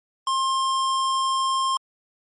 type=tone; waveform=square; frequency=1062 Hz; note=C6; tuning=25 cents sharp; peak=-21 dBFS; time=0.27-1.77 s; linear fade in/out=2 ms; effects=MP3 48 kbps